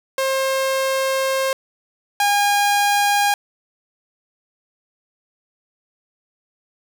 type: tone pair in turn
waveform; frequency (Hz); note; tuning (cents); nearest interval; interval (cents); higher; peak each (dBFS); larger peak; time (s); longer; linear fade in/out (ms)
sawtooth; 533 / 814.1; C5 / G#5; +32 / -35; perfect fifth; 733; second; -14 / -11; second; 0.18-1.53 / 2.2-3.34; first; 2
effects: none